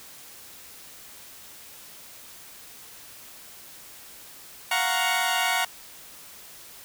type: chord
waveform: 15% pulse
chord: Gb major seventh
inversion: third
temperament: equal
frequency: 698.5 / 740 / 932.3 / 1108.7 Hz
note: F5 / Gb5 / Bb5 / Db6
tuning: 0 / 0 / 0 / 0 cents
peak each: -23 / -20 / -21 / -25 dBFS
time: 4.71-5.65 s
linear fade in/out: 5 ms
effects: white hiss -46 dBFS RMS until 6.84 s